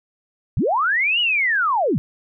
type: linear two-way sweep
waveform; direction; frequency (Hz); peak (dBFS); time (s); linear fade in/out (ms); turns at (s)
sine; up then down; 69.3 to 2960 to 109.7; -16; 0.57-1.98; 0; 1.2
effects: none